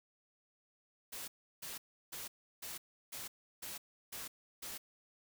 white noise bursts, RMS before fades -45 dBFS, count 8, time 1.12-4.78 s, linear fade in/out 10 ms, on 160 ms, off 340 ms, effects none

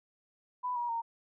sine tone with pitch steps, 994 / 957.9 / 923.2 Hz, B5 / A#5 / A#5, +11 / +47 / -17 cents, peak -31 dBFS, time 0.63-1.02 s, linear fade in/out 20 ms, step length 130 ms, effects none

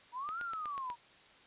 sine linear two-way sweep, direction up then down, 932.3 to 1434 to 932.3 Hz, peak -37 dBFS, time 0.12-0.96 s, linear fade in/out 50 ms, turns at 0.41 s
click train, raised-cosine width 0.3 ms, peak -30 dBFS, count 6, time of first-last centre 0.29-0.901 s, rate 8.18 Hz
effects white hiss -60 dBFS RMS until 1.46 s + resampled to 8000 Hz

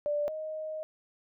sine tone pair in turn, 588 / 624.1 Hz, D5 / D#5, +2 / +5 cents, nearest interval minor second, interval 103 cents, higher second, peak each -27 / -34 dBFS, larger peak first, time 0.06-0.28 / 0.28-0.83 s, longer second, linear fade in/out 0 ms, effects none

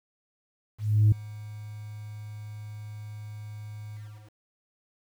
sine tone with ADSR envelope, 106.2 Hz, G#2, 39 cents sharp, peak -13 dBFS, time 0.78-4.34 s, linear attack 340 ms, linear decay 4 ms, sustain -24 dB, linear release 380 ms, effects tanh soft clip ceiling -14 dBFS + 9-bit

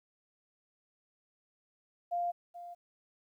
sine tone with echo, 698.5 Hz, F5, in tune, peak -30 dBFS, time 2.11-2.32 s, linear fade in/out 20 ms, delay 430 ms, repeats 1, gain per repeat -13 dB, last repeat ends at 2.75 s, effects 12-bit

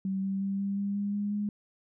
sine tone with pitch steps, 192.2 / 194.21 / 196.24 / 198.29 / 200.4 / 202.5 / 204.6 / 206.7 Hz, G3 / G3 / G3 / G3 / G3 / G#3 / G#3 / G#3, -34 / -16 / +2 / +20 / +38 / -43 / -26 / -8 cents, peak -28 dBFS, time 0.05-1.49 s, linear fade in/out 2 ms, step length 180 ms, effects none

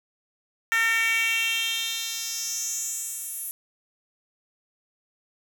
10% pulse tone with high-pass filter sweep, 454.2 Hz, A#4, 45 cents flat, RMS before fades -27 dBFS, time 0.72-3.51 s, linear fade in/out 0 ms, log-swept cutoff 1700 to 11000 Hz, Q 3.6, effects 9-bit

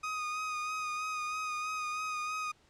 30% pulse tone with vibrato, 1244.5 Hz, D#6, in tune, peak -31 dBFS, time 0.03-2.52 s, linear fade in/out 10 ms, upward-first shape sine, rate 3.1 Hz, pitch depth 24 cents each way, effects pink hiss -66 dBFS RMS until 2.69 s + low-pass 7000 Hz 12 dB/octave

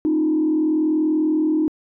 sine tone with frequency modulation, 311.1 Hz, D#4, in tune, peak -15 dBFS, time 0.05-1.68 s, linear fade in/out 0 ms, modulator 40.4 Hz, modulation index 0.6, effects tanh soft clip ceiling -11 dBFS

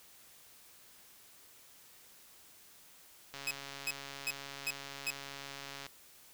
click train, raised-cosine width 0.2 ms, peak -27 dBFS, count 352, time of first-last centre 3.34-5.865 s, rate 139 Hz
sawtooth tone bursts, 2544 Hz, D#7, 38 cents sharp, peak -29 dBFS, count 5, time 3.47-5.105 s, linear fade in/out 2 ms, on 39 ms, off 360 ms
effects white hiss -59 dBFS RMS until 6.33 s

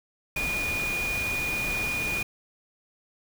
sine tone in noise, 2446 Hz, D#7, 30 cents flat, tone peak -27 dBFS, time 0.36-2.23 s, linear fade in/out 5 ms, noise pink, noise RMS -34 dBFS, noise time 0.36-2.23 s, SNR +4 dB, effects none

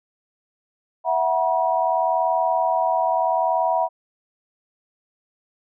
sine chord, E suspended second, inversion none, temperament equal with one note detuned, 659.3 / 740 / 963 Hz, E5 / F#5 / B5, 0 / 0 / -44 cents, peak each -22 dBFS, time 1.04-3.89 s, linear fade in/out 50 ms, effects none

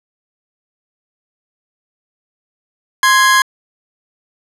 40% pulse tone pair together, 1046.5 / 1661.2 Hz, C6 / G#6, 0 / 0 cents, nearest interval minor sixth, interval 800 cents, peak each -10 dBFS, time 3.03-3.42 s, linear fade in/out 2 ms, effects low-pass 12000 Hz 12 dB/octave

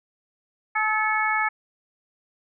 harmonic tone with a mistuned harmonic, 431.3 Hz, A4, 35 cents flat, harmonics 2 / 3 / 4 / 5, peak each -26 / -26 / -26 / -26 dBFS, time 0.75-1.49 s, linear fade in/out 10 ms, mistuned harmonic 5, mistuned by +36 cents, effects none

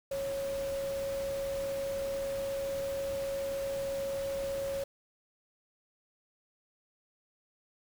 sine tone in noise, 550 Hz, C#5, 14 cents flat, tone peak -32 dBFS, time 0.11-4.84 s, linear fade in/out 5 ms, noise pink, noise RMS -45 dBFS, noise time 0.11-4.84 s, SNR +10 dB, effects none

